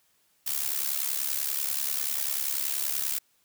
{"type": "noise with amplitude modulation", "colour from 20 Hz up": "blue", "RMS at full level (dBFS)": -26, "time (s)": [0.46, 3.19], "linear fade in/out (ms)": 10, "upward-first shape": "sine", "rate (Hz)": 70.3, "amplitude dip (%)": 80, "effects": ["white hiss -68 dBFS RMS until 3.44 s"]}